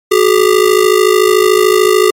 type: ring-modulated tone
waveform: square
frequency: 398.6 Hz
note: G4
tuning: 29 cents sharp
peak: -4 dBFS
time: 0.11-2.11 s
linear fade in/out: 10 ms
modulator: 26.8 Hz
effects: MP3 64 kbps